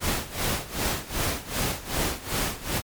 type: noise with tremolo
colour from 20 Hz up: pink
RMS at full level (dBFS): -25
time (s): 0-2.82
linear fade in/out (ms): 50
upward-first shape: sine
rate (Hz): 2.6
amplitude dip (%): 85
effects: MP3 96 kbps